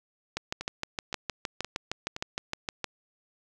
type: two click trains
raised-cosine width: 0.2 ms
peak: -13 / -18 dBFS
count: 17 / 4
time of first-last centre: 0.37-2.843 / 0.61-2.164 s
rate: 6.47 / 1.93 Hz
effects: none